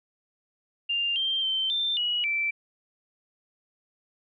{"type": "tone with pitch steps", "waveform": "sine", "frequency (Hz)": [2797, 3159, 3105, 3572, 2914, 2333], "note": ["F7", "G7", "G7", "A7", "F#7", "D7"], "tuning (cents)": [2, 13, -17, 25, -27, -12], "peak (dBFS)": -24, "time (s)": [0.89, 2.51], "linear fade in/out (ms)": 10, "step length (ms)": 270, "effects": []}